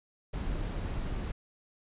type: noise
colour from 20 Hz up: brown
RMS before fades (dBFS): -34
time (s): 0.33-1.32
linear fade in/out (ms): 10
effects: resampled to 8000 Hz